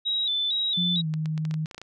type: tone with vibrato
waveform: sine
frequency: 3671 Hz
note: A#7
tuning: 27 cents flat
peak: -23 dBFS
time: 0.05-1.02 s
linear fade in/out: 20 ms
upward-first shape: square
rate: 2.2 Hz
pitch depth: 74 cents each way
type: tone with pitch glide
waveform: sine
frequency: 176.5 to 156.34 Hz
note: F3 to D#3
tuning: +19 to +9 cents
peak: -25 dBFS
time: 0.77-1.66 s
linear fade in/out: 10 ms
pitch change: -210 cents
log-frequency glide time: 0.96-1.07 s
type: clicks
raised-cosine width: 0.2 ms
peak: -23 dBFS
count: 11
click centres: 1.139 / 1.258 / 1.378 / 1.452 / 1.511 / 1.541 / 1.659 / 1.712 / 1.746 / 1.78 / 1.816 s
effects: none